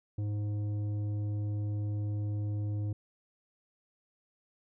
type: tone with tanh clipping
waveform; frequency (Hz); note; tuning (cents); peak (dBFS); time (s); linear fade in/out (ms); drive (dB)
sine; 104; G#2; +3; -32; 0.18-2.93; 5; 9
effects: none